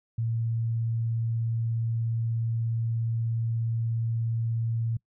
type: tone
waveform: sine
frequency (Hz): 114.6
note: A#2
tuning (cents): -29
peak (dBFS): -25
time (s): 0.18-4.97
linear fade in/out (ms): 5
effects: noise-tail reverb RT60 0.1 s tail -25 dB re dry